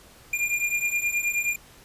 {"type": "beating tone pair", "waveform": "square", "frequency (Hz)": [2400, 2409.5], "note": ["D7", "D7"], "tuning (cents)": [37, 44], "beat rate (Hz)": 9.5, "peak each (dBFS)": [-29, -26], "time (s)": [0.33, 1.56], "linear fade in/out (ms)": 5, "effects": ["pink hiss -51 dBFS RMS until 1.84 s", "resampled to 32000 Hz"]}